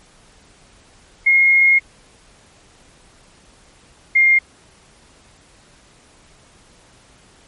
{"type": "tone pair in turn", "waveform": "sine", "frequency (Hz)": [2148, 2120], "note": ["C7", "C7"], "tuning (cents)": [45, 22], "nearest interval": "unison", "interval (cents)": 23, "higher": "first", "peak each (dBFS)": -9, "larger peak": "neither", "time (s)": [[1.26, 1.79], [4.15, 4.39]], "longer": "first", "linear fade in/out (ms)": 10, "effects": ["pink hiss -50 dBFS RMS until 7.47 s", "MP3 48 kbps"]}